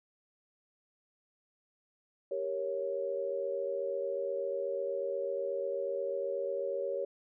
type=chord; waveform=sine; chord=G diminished; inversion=none; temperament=equal; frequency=392 / 466.2 / 554.4 Hz; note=G4 / Bb4 / Db5; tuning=0 / 0 / 0 cents; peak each=-38 / -38 / -34 dBFS; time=2.31-7.05 s; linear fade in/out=5 ms; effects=none